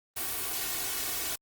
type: noise with comb filter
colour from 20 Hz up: white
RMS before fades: -33 dBFS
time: 0.16-1.36 s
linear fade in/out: 10 ms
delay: 2.7 ms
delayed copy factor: +0.6
effects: Opus 32 kbps